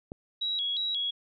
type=click; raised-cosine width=2 ms; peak=-24 dBFS; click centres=0.119 s
type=tone with vibrato; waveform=sine; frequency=3591 Hz; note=A7; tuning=35 cents sharp; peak=-27 dBFS; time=0.41-1.11 s; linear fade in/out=10 ms; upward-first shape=square; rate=2.8 Hz; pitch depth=130 cents each way
effects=MP3 64 kbps